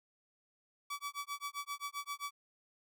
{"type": "tone with tremolo", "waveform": "sawtooth", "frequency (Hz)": 1146, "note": "D6", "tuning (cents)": -43, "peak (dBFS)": -33, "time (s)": [0.9, 2.31], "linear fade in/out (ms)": 5, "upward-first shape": "sine", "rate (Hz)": 7.6, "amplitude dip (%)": 100, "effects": []}